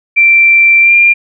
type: tone with pitch glide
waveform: sine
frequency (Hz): 2351 to 2392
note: D7 to D7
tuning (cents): +1 to +31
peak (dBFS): -3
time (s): 0.16-1.14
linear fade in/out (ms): 20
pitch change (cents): +30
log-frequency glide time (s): 0.81-0.94
effects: none